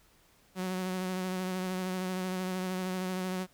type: tone with vibrato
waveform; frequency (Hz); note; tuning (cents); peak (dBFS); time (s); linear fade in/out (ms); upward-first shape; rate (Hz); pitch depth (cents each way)
sawtooth; 185; F#3; 0; -28; 0.55-3.47; 50; sine; 13; 23
effects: pink hiss -64 dBFS RMS until 3.53 s